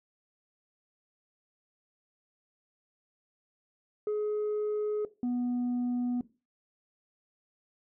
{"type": "tone pair in turn", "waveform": "sine", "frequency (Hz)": [421.7, 245.2], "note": ["G#4", "B3"], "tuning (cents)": [26, -12], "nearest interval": "major sixth", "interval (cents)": 938, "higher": "first", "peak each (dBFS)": -25, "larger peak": "neither", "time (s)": [[4.07, 5.05], [5.23, 6.21]], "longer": "neither", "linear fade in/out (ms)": 2, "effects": ["noise-tail reverb RT60 0.3 s tail -18 dB re dry", "tanh soft clip ceiling -27 dBFS"]}